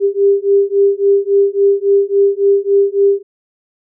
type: beating tone pair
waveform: sine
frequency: 396.7 / 400.3 Hz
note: G4 / G4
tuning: +21 / +36 cents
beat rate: 3.6 Hz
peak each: -12 dBFS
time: 0-3.23 s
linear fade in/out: 50 ms
effects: none